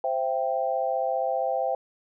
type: chord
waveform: sine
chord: C major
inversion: none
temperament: equal with one note detuned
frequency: 523.3 / 668.8 / 784 Hz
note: C5 / E5 / G5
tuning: 0 / +25 / 0 cents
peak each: -28 / -28 / -28 dBFS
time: 0.04-1.75 s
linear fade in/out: 2 ms
effects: none